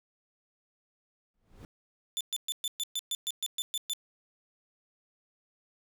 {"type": "noise with exponential growth", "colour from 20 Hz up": "brown", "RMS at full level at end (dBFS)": -43, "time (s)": [1.34, 1.65], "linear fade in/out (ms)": 1, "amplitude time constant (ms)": 66}
{"type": "tone bursts", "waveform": "sawtooth", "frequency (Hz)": 3520, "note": "A7", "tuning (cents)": 0, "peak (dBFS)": -27, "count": 12, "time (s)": [2.17, 3.934], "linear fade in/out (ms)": 0, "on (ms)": 37, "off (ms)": 120}
{"effects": []}